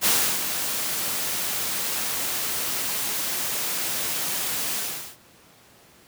white noise with ADSR envelope, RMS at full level -19 dBFS, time 0.01-5.17 s, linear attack 47 ms, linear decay 330 ms, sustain -8 dB, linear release 410 ms, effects pink hiss -53 dBFS RMS until 6.07 s + high-pass 100 Hz 12 dB/octave

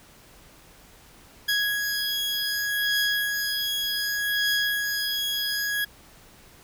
20% pulse beating tone pair, 1661.2 / 1661.86 Hz, G#6 / G#6, 0 / +1 cents, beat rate 0.66 Hz, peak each -21 / -24 dBFS, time 1.48-5.85 s, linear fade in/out 10 ms, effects pink hiss -52 dBFS RMS until 6.63 s

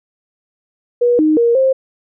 sine tone with pitch steps, 483.1 / 309.5 / 469.5 / 529 Hz, B4 / D#4 / A#4 / C5, -38 / -9 / +12 / +19 cents, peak -9 dBFS, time 1.01-1.73 s, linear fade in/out 10 ms, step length 180 ms, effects none

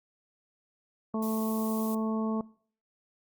harmonic tone, 220 Hz, A3, in tune, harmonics 1 / 2 / 3 / 4 / 5, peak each -29 / -36 / -39 / -42 / -40 dBFS, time 1.14-2.41 s, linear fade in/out 2 ms
violet noise, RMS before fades -41 dBFS, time 1.22-1.95 s, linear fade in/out 5 ms
effects noise-tail reverb RT60 0.5 s tail -22 dB re dry + Opus 48 kbps

